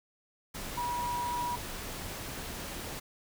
sine tone in noise, 968 Hz, B5, 35 cents flat, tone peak -31 dBFS, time 0.77-1.56 s, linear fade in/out 10 ms, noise pink, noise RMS -40 dBFS, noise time 0.54-3 s, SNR +6 dB, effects none

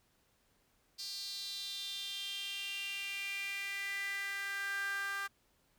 sawtooth tone with high-pass filter sweep, 396.9 Hz, G4, 22 cents sharp, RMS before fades -40 dBFS, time 0.98-5.28 s, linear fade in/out 20 ms, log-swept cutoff 4600 to 1400 Hz, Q 6.2, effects pink hiss -73 dBFS RMS until 5.78 s

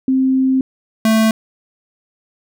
sine / square tone pair in turn, 262.7 / 220.9 Hz, C4 / A3, +7 / +7 cents, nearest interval minor third, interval 300 cents, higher first, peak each -11 dBFS, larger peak neither, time 0.08-0.61 / 1.05-1.31 s, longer first, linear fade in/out 2 ms, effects none

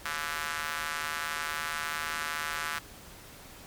square tone with high-pass filter, 77.78 Hz, D#2, in tune, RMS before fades -34 dBFS, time 0.05-2.79 s, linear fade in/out 5 ms, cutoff 1400 Hz, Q 2.1, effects pink hiss -49 dBFS RMS until 3.66 s + MP3 96 kbps

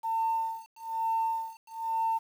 sine tone with tremolo, 901 Hz, A5, 41 cents sharp, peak -24 dBFS, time 0.03-2.19 s, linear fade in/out 20 ms, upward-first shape sine, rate 1.1 Hz, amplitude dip 100%, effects tanh soft clip ceiling -21 dBFS + 9-bit

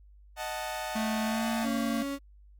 sawtooth chord, D# diminished, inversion none, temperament equal, 622.3 / 740 / 880 Hz, D#5 / F#5 / A5, 0 / 0 / 0 cents, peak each -34 dBFS, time 0.36-1.68 s, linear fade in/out 50 ms
square tone with pitch glide, 220 to 228 Hz, A3 to A#3, 0 to -38 cents, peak -30 dBFS, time 0.95-2.03 s, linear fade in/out 10 ms, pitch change +62 cents, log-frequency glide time 1.23-1.48 s
35% pulse tone, 278.7 Hz, C#4, 9 cents sharp, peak -30 dBFS, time 1.62-2.19 s, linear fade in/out 50 ms
effects added 50 Hz sine -52 dBFS peak until 2.59 s + Opus 48 kbps

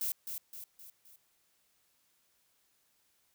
violet noise with echo, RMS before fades -34 dBFS, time 0.01-0.12 s, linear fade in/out 2 ms, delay 260 ms, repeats 4, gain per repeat -6 dB, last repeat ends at 1.16 s, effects white hiss -73 dBFS RMS until 3.34 s

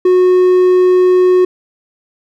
triangle tone, 365.5 Hz, F#4, 21 cents flat, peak -4 dBFS, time 0.05-1.45 s, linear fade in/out 5 ms, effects none

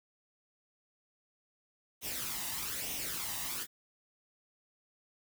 white noise with flanger, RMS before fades -38 dBFS, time 2.01-3.67 s, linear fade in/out 50 ms, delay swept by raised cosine 0.33 to 1.07 ms, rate 1.1 Hz, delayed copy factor +0.6, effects none

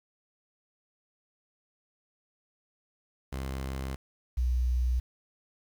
sawtooth / sine tone pair in turn, 66.5 / 61.77 Hz, C2 / B1, +29 / +1 cents, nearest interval minor second, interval 128 cents, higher first, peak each -29 / -24 dBFS, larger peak second, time 3.32-3.96 / 4.37-5 s, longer first, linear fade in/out 10 ms, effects 9-bit

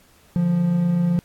triangle tone pair together, 146.83 / 174.61 Hz, D3 / F3, 0 / 0 cents, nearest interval minor third, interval 300 cents, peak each -25 / -15 dBFS, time 0.36-1.19 s, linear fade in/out 0 ms, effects pink hiss -55 dBFS RMS until 1.24 s + AAC 64 kbps

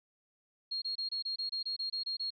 sine tone bursts, 4274 Hz, C8, 36 cents sharp, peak -33 dBFS, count 12, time 0.71-2.305 s, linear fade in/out 10 ms, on 110 ms, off 25 ms, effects none

